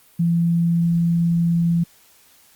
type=tone; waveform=sine; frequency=169.3 Hz; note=E3; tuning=46 cents sharp; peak=-15 dBFS; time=0.19-1.84 s; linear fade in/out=10 ms; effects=white hiss -53 dBFS RMS until 2.55 s + Opus 32 kbps